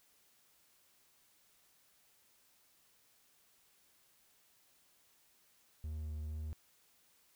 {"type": "tone with vibrato", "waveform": "triangle", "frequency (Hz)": 76.9, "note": "D#2", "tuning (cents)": -20, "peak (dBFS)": -37, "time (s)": [5.84, 6.53], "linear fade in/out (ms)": 0, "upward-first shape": "sine", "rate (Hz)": 2.2, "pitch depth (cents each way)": 11, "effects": ["white hiss -70 dBFS RMS until 7.35 s"]}